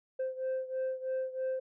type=beating tone pair; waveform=sine; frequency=520 / 523.1 Hz; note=C5 / C5; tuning=-11 / -1 cents; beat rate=3.1 Hz; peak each=-32 / -35 dBFS; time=0.19-1.6 s; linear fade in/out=10 ms; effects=tanh soft clip ceiling -29 dBFS